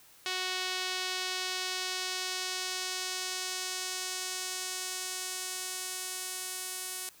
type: tone with band-pass filter sweep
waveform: sawtooth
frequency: 370 Hz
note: F#4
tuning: in tune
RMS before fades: -36 dBFS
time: 0.26-7.09 s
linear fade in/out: 0 ms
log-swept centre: 3800 to 10000 Hz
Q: 1.1
effects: white hiss -58 dBFS RMS until 7.2 s